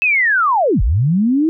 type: linear two-way sweep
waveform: sine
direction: down then up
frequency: 2637 to 38.07 to 330.7 Hz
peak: -11 dBFS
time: 0.02-1.49 s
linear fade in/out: 0 ms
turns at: 0.82 s
effects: none